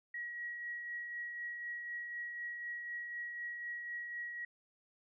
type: tone with tremolo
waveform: sine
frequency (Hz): 1909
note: A#6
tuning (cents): +41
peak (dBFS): -38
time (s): 0.14-4.45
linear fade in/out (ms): 5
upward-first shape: triangle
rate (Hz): 4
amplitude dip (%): 40
effects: none